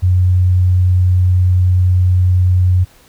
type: tone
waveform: sine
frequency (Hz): 91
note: F#2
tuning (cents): -28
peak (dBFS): -8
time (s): 0.02-2.85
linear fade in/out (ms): 20
effects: pink hiss -47 dBFS RMS until 3.08 s